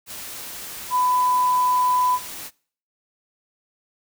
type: tone in noise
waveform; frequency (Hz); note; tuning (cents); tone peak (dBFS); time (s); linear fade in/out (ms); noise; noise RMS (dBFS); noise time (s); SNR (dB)
sine; 999; B5; +20; -17; 0.9-2.19; 50; white; -35; 0.06-2.51; +15
effects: noise-tail reverb RT60 0.5 s tail -24 dB re dry